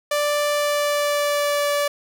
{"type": "tone with pitch glide", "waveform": "sawtooth", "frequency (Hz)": [587.3, 578.9], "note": ["D5", "D5"], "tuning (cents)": [0, -25], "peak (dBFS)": -15, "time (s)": [0.11, 1.88], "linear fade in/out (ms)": 5, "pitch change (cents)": -25, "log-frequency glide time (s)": [0.49, 1.68], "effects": []}